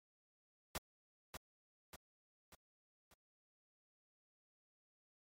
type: noise with echo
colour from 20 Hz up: pink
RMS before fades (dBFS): -42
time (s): 0.75-0.78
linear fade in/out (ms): 2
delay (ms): 590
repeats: 4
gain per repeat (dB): -6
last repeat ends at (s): 3.14
effects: MP3 64 kbps